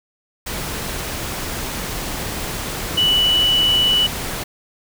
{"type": "tone in noise", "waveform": "sine", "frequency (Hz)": 2960, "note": "F#7", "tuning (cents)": 0, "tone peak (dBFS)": -13, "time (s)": [2.97, 4.07], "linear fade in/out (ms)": 10, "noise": "pink", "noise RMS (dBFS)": -26, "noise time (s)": [0.46, 4.44], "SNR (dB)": 10, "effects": []}